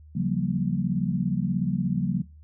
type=chord; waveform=sine; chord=G half-diminished seventh; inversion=second; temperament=equal with one note detuned; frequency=138.59 / 174.61 / 191.52 / 233.1 Hz; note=Db3 / F3 / G3 / Bb3; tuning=0 / 0 / -40 / 0 cents; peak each=-29 / -27 / -28 / -31 dBFS; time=0.15-2.22 s; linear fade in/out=10 ms; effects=noise-tail reverb RT60 0.3 s tail -19 dB re dry + added 76 Hz sine -46 dBFS peak until 2.43 s